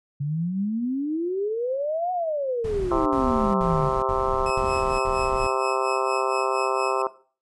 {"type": "exponential two-way sweep", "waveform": "sine", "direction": "up then down", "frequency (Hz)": [138.7, 740, 138.7], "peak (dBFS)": -23, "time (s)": [0.2, 3.9], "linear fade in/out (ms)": 10, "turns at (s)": 2.12}
{"type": "noise bursts", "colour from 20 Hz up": "brown", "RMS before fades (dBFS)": -32, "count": 6, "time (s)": [2.64, 5.47], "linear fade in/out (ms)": 5, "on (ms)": 420, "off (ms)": 62}
{"type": "harmonic tone", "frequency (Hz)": 131.3, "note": "C3", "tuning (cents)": 6, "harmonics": [3, 4, 5, 6, 7, 8, 9, 10], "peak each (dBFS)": [-28, -30, -29, -32, -31, -28, -32, -31], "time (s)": [2.91, 7.07], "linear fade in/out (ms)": 2}
{"type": "tone with tremolo", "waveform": "sawtooth", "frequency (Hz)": 2575, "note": "E7", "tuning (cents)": -41, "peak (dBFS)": -27, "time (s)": [4.46, 7.02], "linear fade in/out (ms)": 2, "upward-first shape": "sine", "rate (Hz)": 4.3, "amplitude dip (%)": 70}
{"effects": ["noise-tail reverb RT60 0.4 s tail -17 dB re dry", "resampled to 24000 Hz"]}